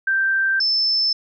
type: tone pair in turn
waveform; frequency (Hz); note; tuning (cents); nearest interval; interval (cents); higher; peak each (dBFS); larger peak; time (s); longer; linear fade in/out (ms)
sine; 1568 / 5274; G6 / E8; 0 / 0; octave + major sixth; 2100; second; -16; neither; 0.07-0.6 / 0.6-1.13; neither; 5
effects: none